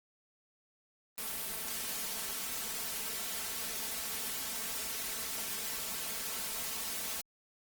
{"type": "noise with comb filter", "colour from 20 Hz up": "white", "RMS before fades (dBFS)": -38, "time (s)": [1.18, 7.21], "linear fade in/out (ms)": 0, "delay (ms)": 4.5, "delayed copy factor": 0.7, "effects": ["Opus 24 kbps"]}